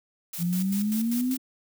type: noise with tremolo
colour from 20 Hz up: blue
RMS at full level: -35 dBFS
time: 0.33-1.37 s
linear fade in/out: 5 ms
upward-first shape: square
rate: 5.1 Hz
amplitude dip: 70%
type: exponential sweep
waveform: sine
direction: up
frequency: 168 to 266.2 Hz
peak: -23 dBFS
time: 0.38-1.38 s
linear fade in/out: 50 ms
effects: none